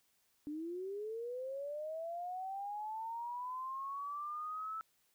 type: linear sweep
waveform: sine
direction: up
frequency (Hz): 289.8 to 1319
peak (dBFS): -39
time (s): 0.47-4.81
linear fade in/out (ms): 0
effects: white hiss -75 dBFS RMS until 5.14 s